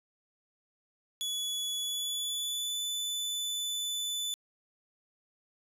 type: tone with pitch glide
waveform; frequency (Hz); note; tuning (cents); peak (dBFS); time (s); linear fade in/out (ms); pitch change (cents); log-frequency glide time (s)
sawtooth; 3400 to 3496; G#7 to A7; +40 to -12; -29; 1.21-4.34; 0; +48; 1.78-2.81
effects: resampled to 32000 Hz